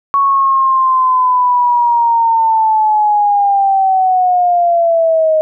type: linear sweep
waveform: sine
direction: down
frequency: 1114 to 622.3 Hz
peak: -8 dBFS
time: 0.14-5.41 s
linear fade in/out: 0 ms
effects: none